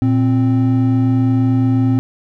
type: tone pair together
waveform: triangle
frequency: 116.38 / 262 Hz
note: A#2 / C4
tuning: -2 / +2 cents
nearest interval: octave + major second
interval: 1404 cents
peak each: -12 dBFS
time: 0.02-1.99 s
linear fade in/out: 0 ms
effects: none